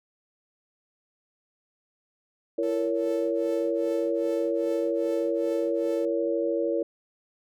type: chord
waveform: sine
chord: A# diminished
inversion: second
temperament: just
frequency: 335.6 / 466.2 / 559.4 Hz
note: E4 / A#4 / C#5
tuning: +31 / 0 / +16 cents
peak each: -28 dBFS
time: 2.58-6.83 s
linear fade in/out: 5 ms
type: tone with tremolo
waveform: sawtooth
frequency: 440 Hz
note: A4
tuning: in tune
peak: -36 dBFS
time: 2.63-6.05 s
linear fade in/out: 0 ms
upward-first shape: triangle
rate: 2.5 Hz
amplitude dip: 100%
effects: none